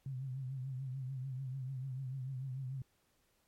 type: tone with vibrato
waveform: sine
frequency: 131.5 Hz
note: C3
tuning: 9 cents sharp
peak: -38 dBFS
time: 0.06-2.82 s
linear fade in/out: 2 ms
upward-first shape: triangle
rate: 6.8 Hz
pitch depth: 88 cents each way
effects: pink hiss -75 dBFS RMS until 3.47 s + MP3 64 kbps